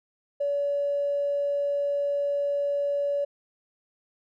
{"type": "tone with tanh clipping", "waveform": "triangle", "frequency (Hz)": 570, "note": "C#5", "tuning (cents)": 48, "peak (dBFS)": -23, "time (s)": [0.4, 3.25], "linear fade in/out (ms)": 10, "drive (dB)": 2, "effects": []}